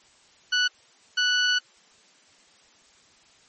20% pulse tone bursts at uneven times, 1480 Hz, F#6, in tune, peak -15 dBFS, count 2, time 0.52-0.68 / 1.17-1.59 s, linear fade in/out 10 ms, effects white hiss -57 dBFS RMS until 3.48 s + MP3 32 kbps

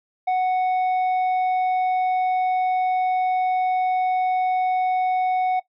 sine tone with tanh clipping, 740 Hz, F#5, in tune, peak -19 dBFS, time 0.27-5.6 s, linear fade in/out 10 ms, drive 5 dB, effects noise-tail reverb RT60 0.1 s tail -18 dB re dry

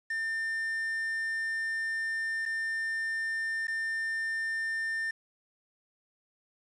triangle tone with dropouts, 1800 Hz, A6, 39 cents sharp, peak -28 dBFS, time 0.1-5.11 s, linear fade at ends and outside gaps 5 ms, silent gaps 2.455-2.459 / 3.671-3.68 s, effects resampled to 22050 Hz + 9-bit

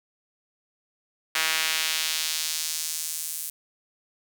sawtooth tone with high-pass filter sweep, 160 Hz, D#3, 49 cents sharp, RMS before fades -28 dBFS, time 1.35-3.5 s, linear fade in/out 5 ms, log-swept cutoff 1900 to 10000 Hz, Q 1, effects none

